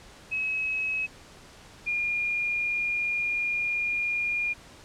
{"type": "tone pair in turn", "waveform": "sine", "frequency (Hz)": [2563, 2419], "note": ["E7", "D#7"], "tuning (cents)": [-49, -49], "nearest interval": "minor second", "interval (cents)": 100, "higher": "first", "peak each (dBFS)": [-26, -25], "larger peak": "second", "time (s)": [[0.31, 1.07], [1.86, 4.54]], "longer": "second", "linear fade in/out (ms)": 20, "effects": ["pink hiss -50 dBFS RMS until 4.84 s", "low-pass 8000 Hz 12 dB/octave"]}